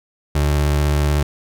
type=tone with vibrato; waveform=30% pulse; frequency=73.42 Hz; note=D2; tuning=in tune; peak=-12 dBFS; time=0.35-1.23 s; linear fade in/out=5 ms; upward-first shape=sine; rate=16 Hz; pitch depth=19 cents each way; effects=none